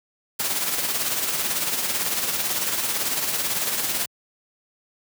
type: noise with tremolo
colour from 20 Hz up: white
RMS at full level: -23 dBFS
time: 0.39-4.06 s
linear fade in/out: 10 ms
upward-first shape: sine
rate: 18 Hz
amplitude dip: 45%
effects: high-pass 100 Hz 12 dB/octave